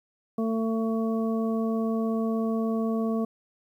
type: harmonic tone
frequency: 224.2 Hz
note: A3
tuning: 33 cents sharp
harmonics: 1 / 2 / 3 / 5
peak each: -25 / -31 / -35 / -39 dBFS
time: 0.38-3.25 s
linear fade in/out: 5 ms
effects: 10-bit